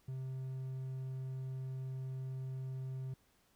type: tone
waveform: triangle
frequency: 131.2 Hz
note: C3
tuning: 5 cents sharp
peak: -37 dBFS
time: 0.08-3.14 s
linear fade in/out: 5 ms
effects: pink hiss -72 dBFS RMS until 3.55 s